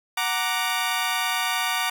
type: chord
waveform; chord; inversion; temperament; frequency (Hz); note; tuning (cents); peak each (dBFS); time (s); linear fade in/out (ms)
15% pulse; Gb augmented; none; equal; 740 / 932.3 / 1174.7; Gb5 / Bb5 / D6; 0 / 0 / 0; -21; 0.17-1.9; 5
effects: none